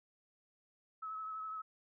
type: tone with vibrato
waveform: sine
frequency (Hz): 1291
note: E6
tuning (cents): -37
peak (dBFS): -40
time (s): 1.02-1.62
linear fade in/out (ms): 10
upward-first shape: sine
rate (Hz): 12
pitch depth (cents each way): 23
effects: none